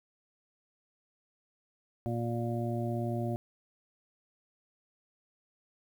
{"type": "harmonic tone", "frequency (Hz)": 117.7, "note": "A#2", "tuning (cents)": 17, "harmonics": [1, 2, 3, 5, 6], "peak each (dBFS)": [-33, -36, -38, -40, -41], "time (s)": [2.06, 3.36], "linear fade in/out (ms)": 0, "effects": ["10-bit"]}